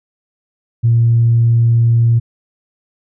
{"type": "tone", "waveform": "sine", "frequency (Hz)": 116.54, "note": "A#2", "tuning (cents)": 0, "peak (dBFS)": -7, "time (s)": [0.83, 2.2], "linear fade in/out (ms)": 20, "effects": ["tanh soft clip ceiling -3 dBFS"]}